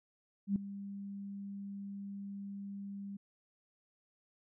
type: tone with ADSR envelope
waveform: sine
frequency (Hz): 199.2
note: G3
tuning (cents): +28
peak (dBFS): -26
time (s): 0.47-3.17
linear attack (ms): 89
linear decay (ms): 3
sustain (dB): -15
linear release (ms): 8
effects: none